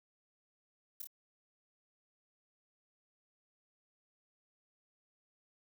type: noise with echo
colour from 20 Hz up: violet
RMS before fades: -41 dBFS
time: 1-1.02 s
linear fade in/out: 5 ms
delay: 26 ms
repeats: 2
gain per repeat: -3 dB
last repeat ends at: 1.072 s
effects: none